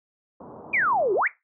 pink low-pass noise, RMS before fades -39 dBFS, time 0.4-1.21 s, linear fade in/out 5 ms, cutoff 1100 Hz, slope 48 dB/octave
sine exponential two-way sweep, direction down then up, 2499 to 349.2 to 2499 Hz, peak -19 dBFS, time 0.73-1.28 s, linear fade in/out 10 ms, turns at 1.14 s
effects noise-tail reverb RT60 0.2 s tail -17 dB re dry + high-pass 200 Hz 12 dB/octave

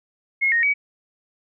sine tone with pitch steps, 2160 / 1861 / 2269 Hz, C#7 / A#6 / C#7, -45 / -3 / +40 cents, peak -16 dBFS, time 0.41-0.74 s, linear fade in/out 20 ms, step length 110 ms, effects none

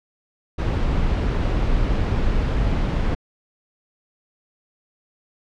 brown noise, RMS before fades -20 dBFS, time 0.58-3.15 s, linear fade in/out 10 ms, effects low-pass 4000 Hz 12 dB/octave

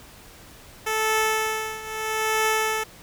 10% pulse tone with tremolo, 437.5 Hz, A4, 10 cents flat, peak -11 dBFS, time 0.86-2.84 s, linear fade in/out 10 ms, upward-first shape triangle, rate 0.78 Hz, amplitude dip 85%, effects pink hiss -47 dBFS RMS until 3.02 s

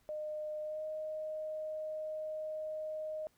sine tone with pitch glide, 610 to 620.7 Hz, D#5 to D#5, -34 to -4 cents, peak -37 dBFS, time 0.09-3.27 s, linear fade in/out 0 ms, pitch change +30 cents, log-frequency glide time 0.62-0.83 s, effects pink hiss -72 dBFS RMS until 3.37 s

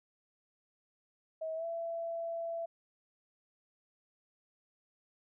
sine tone with pitch glide, 640 to 669.1 Hz, D#5 to E5, +49 to +26 cents, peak -35 dBFS, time 1.41-2.66 s, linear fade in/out 10 ms, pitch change +77 cents, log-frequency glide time 1.55-1.65 s, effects none

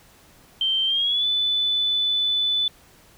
sine tone with pitch glide, 3130 to 3493 Hz, G7 to A7, -3 to -13 cents, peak -19 dBFS, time 0.61-2.68 s, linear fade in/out 2 ms, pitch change +190 cents, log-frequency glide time 0.86-1.26 s, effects pink hiss -53 dBFS RMS until 3.17 s

